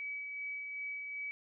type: tone with tremolo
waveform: sine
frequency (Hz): 2281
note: C#7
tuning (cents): +49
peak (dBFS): -37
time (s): 0-1.31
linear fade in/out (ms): 0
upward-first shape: sine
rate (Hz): 2.6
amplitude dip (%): 30
effects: none